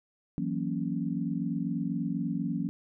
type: chord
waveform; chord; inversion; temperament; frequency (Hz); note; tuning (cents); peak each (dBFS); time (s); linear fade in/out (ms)
sine; F# dominant seventh; third; equal; 164.81 / 185 / 233.1 / 277.2; E3 / F#3 / A#3 / C#4; 0 / 0 / 0 / 0; -34; 0.38-2.69; 0
effects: none